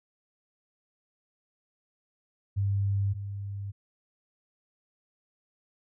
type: tone pair in turn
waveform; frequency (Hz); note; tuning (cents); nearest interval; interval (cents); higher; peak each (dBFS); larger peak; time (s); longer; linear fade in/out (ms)
sine; 99.4 / 99.96; G2 / G2; +25 / +34; unison; 9; second; -24 / -33; first; 2.56-3.14 / 3.14-3.72; neither; 20
effects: none